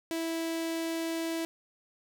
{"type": "tone with notch filter", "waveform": "sawtooth", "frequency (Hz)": 328.6, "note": "E4", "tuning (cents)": -5, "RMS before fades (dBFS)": -33, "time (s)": [0.11, 1.45], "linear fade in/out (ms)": 0, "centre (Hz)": 1200, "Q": 1.9, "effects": []}